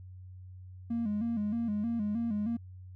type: tone with vibrato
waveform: triangle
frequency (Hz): 220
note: A3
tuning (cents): 0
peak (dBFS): -26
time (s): 0.9-2.57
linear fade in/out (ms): 10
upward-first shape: square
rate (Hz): 3.2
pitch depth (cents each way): 98
effects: tanh soft clip ceiling -25 dBFS + added 92 Hz sine -45 dBFS peak until 2.95 s